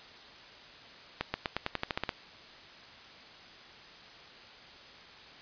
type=accelerating click train; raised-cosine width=0.3 ms; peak=-14 dBFS; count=11; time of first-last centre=1.21-2.092 s; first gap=130 ms; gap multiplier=0.91; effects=white hiss -51 dBFS RMS until 5.41 s + resampled to 11025 Hz